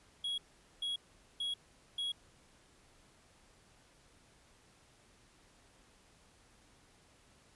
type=tone bursts; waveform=triangle; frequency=3322 Hz; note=G#7; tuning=in tune; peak=-33 dBFS; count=4; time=0.24-2.12 s; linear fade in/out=5 ms; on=140 ms; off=440 ms; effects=pink hiss -65 dBFS RMS until 7.55 s + resampled to 24000 Hz